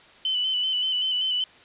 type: tone with vibrato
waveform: sine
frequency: 3018 Hz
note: F#7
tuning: 34 cents sharp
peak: -22 dBFS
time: 0.25-1.44 s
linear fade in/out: 2 ms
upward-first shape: square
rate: 5.2 Hz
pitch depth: 28 cents each way
effects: white hiss -51 dBFS RMS until 1.64 s + resampled to 8000 Hz